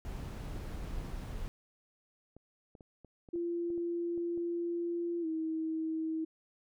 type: noise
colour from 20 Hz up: brown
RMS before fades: -40 dBFS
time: 0.05-1.48 s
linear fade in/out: 0 ms
type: clicks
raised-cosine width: 2 ms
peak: -39 dBFS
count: 10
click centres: 2.366 / 2.752 / 2.808 / 3.047 / 3.288 / 3.358 / 3.703 / 3.778 / 4.177 / 4.376 s
type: tone with pitch glide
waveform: sine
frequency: 343 to 320 Hz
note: F4 to D#4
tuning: -31 to +49 cents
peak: -32 dBFS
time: 3.33-6.25 s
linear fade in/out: 10 ms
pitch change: -120 cents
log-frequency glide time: 5.21-5.26 s
effects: none